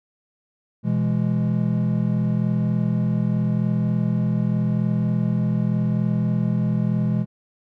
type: chord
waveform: triangle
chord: E major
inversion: second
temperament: equal with one note detuned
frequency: 123.47 / 166.83 / 207.7 Hz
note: B2 / E3 / G#3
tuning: 0 / +21 / 0 cents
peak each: -21 dBFS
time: 0.83-7.26 s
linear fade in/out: 50 ms
effects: none

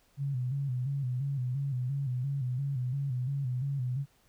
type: tone with vibrato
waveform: sine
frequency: 132.3 Hz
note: C3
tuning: 20 cents sharp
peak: -29 dBFS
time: 0.17-4.06 s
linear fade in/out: 50 ms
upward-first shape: square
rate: 2.9 Hz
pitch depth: 94 cents each way
effects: pink hiss -67 dBFS RMS until 4.28 s

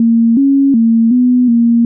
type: tone with pitch steps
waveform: sine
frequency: 229.9 / 275.6 / 227.9 / 248.6 / 233.7 Hz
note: A#3 / C#4 / A#3 / B3 / A#3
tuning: -24 / -10 / -39 / +12 / +5 cents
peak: -6 dBFS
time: 0-1.85 s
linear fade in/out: 2 ms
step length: 370 ms
effects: none

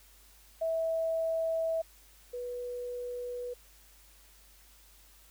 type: tone pair in turn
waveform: sine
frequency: 652 / 489.7 Hz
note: E5 / B4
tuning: -19 / -15 cents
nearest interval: perfect fourth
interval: 496 cents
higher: first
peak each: -28 / -35 dBFS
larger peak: first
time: 0.61-1.82 / 2.33-3.54 s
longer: neither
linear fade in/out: 10 ms
effects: added 50 Hz sine -60 dBFS peak until 5.3 s + white hiss -60 dBFS RMS until 5.3 s

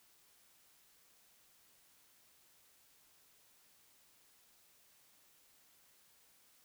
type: silence
effects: white hiss -68 dBFS RMS until 6.64 s

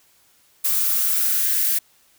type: noise with high-pass filter sweep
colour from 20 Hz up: violet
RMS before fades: -20 dBFS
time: 0.64-1.79 s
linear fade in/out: 10 ms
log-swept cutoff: 1100 to 1800 Hz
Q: 3.6
effects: white hiss -58 dBFS RMS until 2.18 s

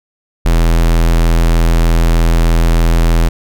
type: tone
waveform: square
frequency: 41.62 Hz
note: E1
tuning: 17 cents sharp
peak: -8 dBFS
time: 0.45-3.29 s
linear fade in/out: 10 ms
effects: none

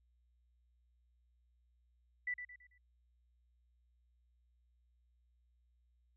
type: tone with echo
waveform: sine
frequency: 1975.5 Hz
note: B6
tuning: in tune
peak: -35 dBFS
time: 2.27-2.34 s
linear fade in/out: 5 ms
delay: 110 ms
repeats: 4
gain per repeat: -8 dB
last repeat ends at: 2.78 s
effects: added 60 Hz sine -70 dBFS peak until 6.16 s

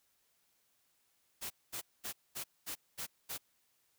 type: noise bursts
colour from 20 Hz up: white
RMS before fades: -41 dBFS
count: 7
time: 1.41-3.381 s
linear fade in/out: 20 ms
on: 93 ms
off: 220 ms
effects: white hiss -75 dBFS RMS until 3.98 s

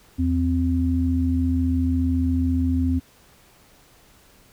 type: tone pair together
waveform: sine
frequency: 81.8 / 259.7 Hz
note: E2 / C4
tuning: -13 / -13 cents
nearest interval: octave + minor sixth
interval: 2000 cents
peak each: -21 / -21 dBFS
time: 0.18-3 s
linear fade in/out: 20 ms
effects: pink hiss -54 dBFS RMS until 4.52 s

